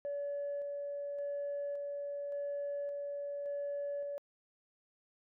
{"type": "tone with tremolo", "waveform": "sine", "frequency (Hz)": 571, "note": "D5", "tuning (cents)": -49, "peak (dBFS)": -34, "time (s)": [0.05, 4.18], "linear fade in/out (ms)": 0, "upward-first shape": "square", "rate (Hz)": 0.88, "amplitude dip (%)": 25, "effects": ["tanh soft clip ceiling -32 dBFS"]}